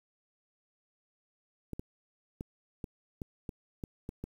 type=clicks; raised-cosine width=3 ms; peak=-25 dBFS; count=9; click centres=1.733 / 1.795 / 2.409 / 2.842 / 3.218 / 3.492 / 3.838 / 4.091 / 4.24 s; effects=9-bit